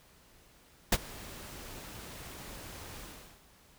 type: noise with ADSR envelope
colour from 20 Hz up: pink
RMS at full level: -23 dBFS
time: 0.92-3.43 s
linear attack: 6 ms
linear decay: 43 ms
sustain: -23 dB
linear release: 420 ms
effects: pink hiss -61 dBFS RMS until 3.78 s